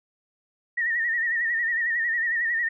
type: tone with vibrato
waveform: sine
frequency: 1864.7 Hz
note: A#6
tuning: in tune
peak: -22 dBFS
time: 0.77-2.69 s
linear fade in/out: 10 ms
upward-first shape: sine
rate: 11 Hz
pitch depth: 71 cents each way
effects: none

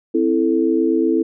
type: chord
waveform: sine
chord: A minor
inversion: first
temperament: equal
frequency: 261.6 / 329.6 / 440 Hz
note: C4 / E4 / A4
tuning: 0 / 0 / 0 cents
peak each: -20 / -16 / -20 dBFS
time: 0.14-1.23 s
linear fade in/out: 10 ms
effects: none

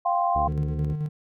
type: chord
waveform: sine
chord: F suspended second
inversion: none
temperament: just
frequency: 698.5 / 785.8 / 1047.7 Hz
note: F5 / G5 / C6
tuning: 0 / +4 / +2 cents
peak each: -23 / -26 / -26 dBFS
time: 0.05-0.48 s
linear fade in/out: 10 ms
type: harmonic tone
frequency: 73.3 Hz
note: D2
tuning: 3 cents flat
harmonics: 1 / 2 / 3 / 4 / 5 / 6 / 7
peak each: -29 / -35 / -39 / -41 / -43 / -45 / -46 dBFS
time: 0.35-0.94 s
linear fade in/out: 10 ms
type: tone with tremolo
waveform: triangle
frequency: 150.8 Hz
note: D3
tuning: 46 cents sharp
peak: -22 dBFS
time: 0.47-1.09 s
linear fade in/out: 10 ms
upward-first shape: square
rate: 9.3 Hz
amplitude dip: 40%
effects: none

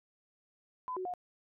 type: tone with pitch steps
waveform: sine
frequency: 1009 / 370.7 / 720 Hz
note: B5 / F#4 / F#5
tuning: +37 / +3 / -47 cents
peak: -35 dBFS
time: 0.88-1.138 s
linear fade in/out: 0 ms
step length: 86 ms
effects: none

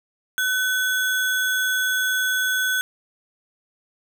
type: tone with sample-and-hold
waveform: sine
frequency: 1509 Hz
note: F#6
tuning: 34 cents sharp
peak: -19 dBFS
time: 0.38-2.81 s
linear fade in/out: 0 ms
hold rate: 4900 Hz
effects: none

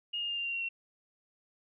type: tone with pitch steps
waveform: sine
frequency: 2852 / 2831 / 2809 / 2788 / 2768 / 2747 / 2726 Hz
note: F7 / F7 / F7 / F7 / F7 / F7 / F7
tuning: +36 / +23 / +9 / -4 / -16 / -29 / -43 cents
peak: -32 dBFS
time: 0.13-0.69 s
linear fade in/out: 10 ms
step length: 80 ms
effects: none

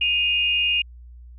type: tone pair together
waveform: sine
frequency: 2489 / 2830 Hz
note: D#7 / F7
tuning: 0 / +22 cents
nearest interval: major second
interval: 222 cents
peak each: -22 / -20 dBFS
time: 0.01-0.82 s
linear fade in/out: 5 ms
effects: added 60 Hz sine -40 dBFS peak until 1.38 s

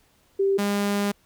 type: tone pair in turn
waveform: sine / sawtooth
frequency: 392 / 202.7 Hz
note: G4 / G#3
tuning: 0 / -42 cents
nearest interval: major seventh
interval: 1142 cents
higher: first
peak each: -18 dBFS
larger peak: neither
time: 0.39-0.58 / 0.58-1.12 s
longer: second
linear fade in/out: 10 ms
effects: pink hiss -62 dBFS RMS until 1.25 s

